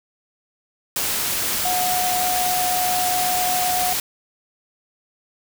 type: tone in noise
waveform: sine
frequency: 728 Hz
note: F#5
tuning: 28 cents flat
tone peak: -21 dBFS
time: 1.65-3.93 s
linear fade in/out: 2 ms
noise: white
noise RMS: -23 dBFS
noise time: 0.96-4 s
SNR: -1 dB
effects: none